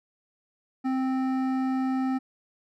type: tone with hard clipping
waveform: sine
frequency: 261.6 Hz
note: C4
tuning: in tune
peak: -26 dBFS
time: 0.84-2.19 s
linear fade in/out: 20 ms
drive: 12 dB
effects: none